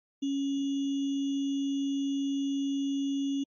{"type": "tone with sample-and-hold", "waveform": "sine", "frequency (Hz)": 277.2, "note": "C#4", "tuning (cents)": 0, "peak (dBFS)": -27, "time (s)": [0.22, 3.44], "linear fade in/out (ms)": 10, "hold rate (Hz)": 3150, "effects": ["MP3 32 kbps"]}